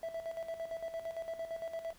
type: tone with tremolo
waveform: triangle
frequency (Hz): 659.3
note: E5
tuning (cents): 0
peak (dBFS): -34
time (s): 0.03-1.93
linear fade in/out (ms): 2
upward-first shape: square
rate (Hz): 8.8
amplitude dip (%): 65
effects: pink hiss -62 dBFS RMS until 1.98 s